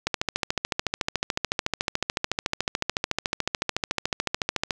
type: click train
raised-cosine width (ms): 0.2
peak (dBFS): -6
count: 65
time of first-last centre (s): 0.07-4.708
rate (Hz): 13.8
effects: none